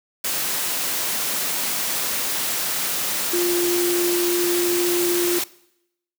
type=tone in noise; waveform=sine; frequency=350 Hz; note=F4; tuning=4 cents sharp; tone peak=-19 dBFS; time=3.33-5.39 s; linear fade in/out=5 ms; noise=white; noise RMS=-24 dBFS; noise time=0.24-5.44 s; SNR=+2 dB; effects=noise-tail reverb RT60 0.8 s tail -21 dB re dry + high-pass 150 Hz 12 dB/octave